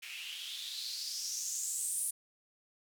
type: noise with band-pass filter sweep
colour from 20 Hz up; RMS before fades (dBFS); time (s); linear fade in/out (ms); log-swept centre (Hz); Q
blue; -39; 0.02-2.11; 10; 2400 to 9800; 5.2
effects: none